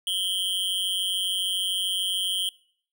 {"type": "tone with amplitude modulation", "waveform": "square", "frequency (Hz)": 3136, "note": "G7", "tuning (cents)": 0, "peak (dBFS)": -21, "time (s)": [0.07, 2.49], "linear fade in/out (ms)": 2, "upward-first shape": "sine", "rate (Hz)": 187, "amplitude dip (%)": 95, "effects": ["noise-tail reverb RT60 0.6 s tail -23 dB re dry"]}